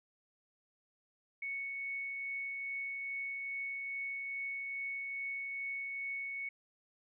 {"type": "tone with tremolo", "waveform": "sine", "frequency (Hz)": 2217, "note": "C#7", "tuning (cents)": 0, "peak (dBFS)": -36, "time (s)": [1.42, 6.49], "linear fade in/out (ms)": 5, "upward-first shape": "triangle", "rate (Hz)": 2.4, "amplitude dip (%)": 25, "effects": []}